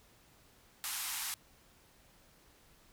white band-pass noise, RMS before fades -39 dBFS, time 0.84-1.34 s, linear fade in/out 0 ms, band 800 to 14000 Hz, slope 48 dB/octave, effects pink hiss -64 dBFS RMS until 2.92 s

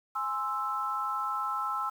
sine chord, Ab augmented, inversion none, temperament equal, 830.6 / 1046.5 / 1318.5 Hz, Ab5 / C6 / E6, 0 / 0 / 0 cents, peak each -37 / -35 / -31 dBFS, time 0.15-1.9 s, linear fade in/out 10 ms, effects 9-bit

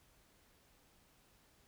silence, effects pink hiss -69 dBFS RMS until 1.67 s

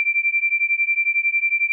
sine beating tone pair, 2349 / 2360 Hz, D7 / D7, 0 / +8 cents, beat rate 11 Hz, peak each -20 dBFS, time 0-1.72 s, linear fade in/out 0 ms, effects none

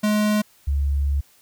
square / sine tone pair in turn, 210.9 / 70.38 Hz, G#3 / C#2, +27 / +27 cents, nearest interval octave + perfect fifth, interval 1900 cents, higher first, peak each -18 dBFS, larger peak neither, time 0.03-0.42 / 0.67-1.21 s, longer second, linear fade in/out 10 ms, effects white hiss -56 dBFS RMS until 1.41 s

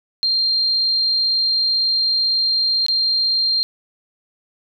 sine tone with dropouts, 4186 Hz, C8, in tune, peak -15 dBFS, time 0.23-3.63 s, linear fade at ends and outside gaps 0 ms, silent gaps 2.864-2.884 s, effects none

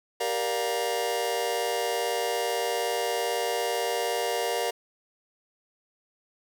sawtooth chord, G minor seventh, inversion none, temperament just, 392 / 470.4 / 588 / 705.6 Hz, G4 / Bb4 / D5 / F5, 0 / +16 / +2 / +18 cents, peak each -30 / -25 / -29 / -27 dBFS, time 0.2-4.71 s, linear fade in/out 10 ms, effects none

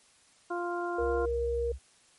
harmonic tone, 349.2 Hz, F4, in tune, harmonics 1 / 2 / 3 / 4, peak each -33 / -36 / -38 / -39 dBFS, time 0.5-1.26 s, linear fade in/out 10 ms
sine tone with pitch glide, 66.6 to 65.84 Hz, C2 to C2, +31 to +11 cents, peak -34 dBFS, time 0.98-1.79 s, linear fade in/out 50 ms, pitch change -20 cents, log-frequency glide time 1.13-1.23 s
sine tone, 470.7 Hz, A#4, 17 cents sharp, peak -28 dBFS, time 0.98-1.72 s, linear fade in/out 5 ms
effects white hiss -62 dBFS RMS until 2.18 s + MP3 48 kbps

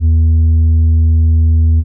triangle tone with tanh clipping, 80.6 Hz, E2, 38 cents flat, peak -7 dBFS, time 0-1.84 s, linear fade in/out 50 ms, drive 8 dB, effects none

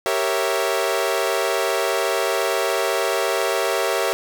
sawtooth chord, G diminished seventh, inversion none, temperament equal, 392 / 466.2 / 554.4 / 659.3 Hz, G4 / Bb4 / Db5 / Fb5, 0 / 0 / 0 / 0 cents, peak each -21 dBFS, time 0.06-4.13 s, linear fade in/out 0 ms, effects none

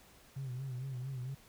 sine tone with vibrato, 130 Hz, C3, 11 cents flat, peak -36 dBFS, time 0.36-1.35 s, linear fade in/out 10 ms, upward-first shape sine, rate 4.4 Hz, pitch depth 89 cents each way, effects tanh soft clip ceiling -35 dBFS + pink hiss -61 dBFS RMS until 1.48 s

